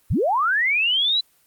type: linear sweep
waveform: sine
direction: up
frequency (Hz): 42.76 to 4025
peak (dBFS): -17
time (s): 0.1-1.21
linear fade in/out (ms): 10
effects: white hiss -60 dBFS RMS until 1.46 s + Opus 24 kbps